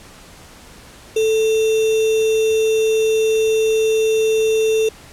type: tone with sample-and-hold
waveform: sine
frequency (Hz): 440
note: A4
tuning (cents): 0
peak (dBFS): -13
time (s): 1.16-4.89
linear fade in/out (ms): 5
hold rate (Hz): 3150
effects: pink hiss -42 dBFS RMS until 5.12 s + low-pass 11000 Hz 12 dB/octave